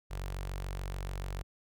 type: tone with notch filter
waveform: sawtooth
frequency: 46.87 Hz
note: F#1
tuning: 23 cents sharp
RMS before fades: -38 dBFS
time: 0.1-1.43 s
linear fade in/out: 20 ms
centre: 250 Hz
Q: 0.98
effects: none